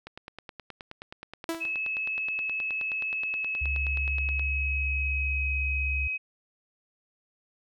click train, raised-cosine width 0.3 ms, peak -24 dBFS, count 42, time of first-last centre 0.07-4.395 s, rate 9.48 Hz
sawtooth tone with exponential decay, 330 Hz, E4, 2 cents sharp, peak -22 dBFS, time 1.49-1.78 s, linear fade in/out 1 ms, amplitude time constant 63 ms
sine tone with pitch glide, 2588 to 2536 Hz, E7 to D#7, -32 to +32 cents, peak -28 dBFS, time 1.6-6.18 s, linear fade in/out 20 ms, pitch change -36 cents, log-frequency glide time 3.24-5.54 s
sine tone, 68 Hz, C#2, 33 cents flat, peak -28 dBFS, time 3.61-6.08 s, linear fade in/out 10 ms
effects none

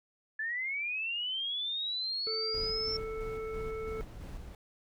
sine linear sweep, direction up, 1721 to 5430 Hz, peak -32 dBFS, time 0.39-2.97 s, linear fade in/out 5 ms
harmonic tone, 440.6 Hz, A4, 2 cents sharp, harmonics 1 / 3 / 5, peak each -36 / -46 / -50 dBFS, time 2.27-4.01 s, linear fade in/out 0 ms
brown noise with tremolo, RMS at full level -42 dBFS, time 2.54-4.55 s, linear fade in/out 2 ms, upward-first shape square, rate 3 Hz, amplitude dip 30%
effects none

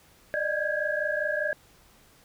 sine tone cluster, 590 / 615 / 1610 / 1670 Hz, D5 / D#5 / G6 / G#6, +8 / -20 / +46 / +9 cents, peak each -31 dBFS, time 0.34-1.53 s, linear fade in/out 0 ms, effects pink hiss -58 dBFS RMS until 2.24 s

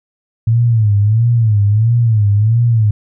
sine tone with vibrato, 110 Hz, A2, in tune, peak -8 dBFS, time 0.47-2.91 s, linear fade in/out 5 ms, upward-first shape sine, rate 1.5 Hz, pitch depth 140 cents each way, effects none

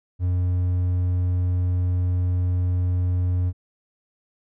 triangle tone, 90 Hz, F#2, 47 cents flat, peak -17 dBFS, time 0.19-3.53 s, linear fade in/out 50 ms, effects none

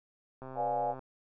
click train, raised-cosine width 1 ms, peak -31 dBFS, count 76, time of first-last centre 0.42-0.993 s, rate 131 Hz
sine chord, B diminished seventh, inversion none, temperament equal with one note detuned, 493.9 / 587.3 / 713.1 / 830.6 Hz, B4 / D5 / F5 / Ab5, 0 / 0 / +36 / 0 cents, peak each -38 / -36 / -33 / -33 dBFS, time 0.55-0.95 s, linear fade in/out 50 ms
effects none

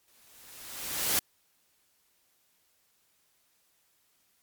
white noise with exponential growth, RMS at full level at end -25 dBFS, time 0.08-1.19 s, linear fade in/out 0 ms, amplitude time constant 240 ms, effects white hiss -70 dBFS RMS until 4.42 s + MP3 96 kbps

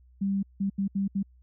sine tone bursts at uneven times, 196.7 Hz, G3, 6 cents sharp, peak -24 dBFS, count 5, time 0.21-0.43 / 0.6-0.7 / 0.78-0.88 / 0.95-1.08 / 1.15-1.23 s, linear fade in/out 10 ms, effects added 62 Hz sine -54 dBFS peak until 1.42 s

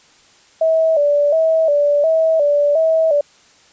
sine tone with vibrato, 612 Hz, D#5, 29 cents flat, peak -11 dBFS, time 0.61-3.21 s, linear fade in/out 5 ms, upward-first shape square, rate 1.4 Hz, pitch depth 91 cents each way, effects white hiss -50 dBFS RMS until 3.72 s + resampled to 16000 Hz

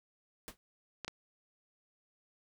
pink noise with exponential decay, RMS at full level -41 dBFS, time 0.48-0.57 s, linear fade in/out 0 ms, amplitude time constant 19 ms
clicks, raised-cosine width 0.2 ms, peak -22 dBFS, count 2, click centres 1.047 / 1.08 s
effects none

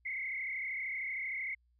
sine tone with frequency modulation, 2127 Hz, C7, 28 cents sharp, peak -35 dBFS, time 0.05-1.55 s, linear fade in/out 10 ms, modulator 33 Hz, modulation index 3.1, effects added 60 Hz sine -68 dBFS peak until 1.79 s

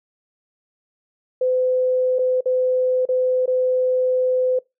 sine tone with dropouts, 509 Hz, C5, 48 cents flat, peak -16 dBFS, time 1.41-4.59 s, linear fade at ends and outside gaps 5 ms, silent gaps 2.186-2.19 / 2.408-2.457 / 3.054-3.088 / 3.459-3.477 s, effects noise-tail reverb RT60 0.2 s tail -23 dB re dry

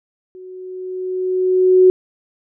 sine tone with level ramp, 370 Hz, F#4, in tune, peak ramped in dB -34 to -5 dBFS, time 0.35-1.9 s, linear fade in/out 0 ms, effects none

